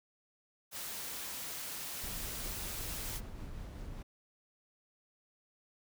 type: noise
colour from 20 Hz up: white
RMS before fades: -42 dBFS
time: 0.71-3.21 s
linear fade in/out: 50 ms
type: noise with tremolo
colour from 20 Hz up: brown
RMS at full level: -43 dBFS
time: 2.03-4.03 s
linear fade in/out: 10 ms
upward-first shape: sine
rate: 5.2 Hz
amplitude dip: 25%
effects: none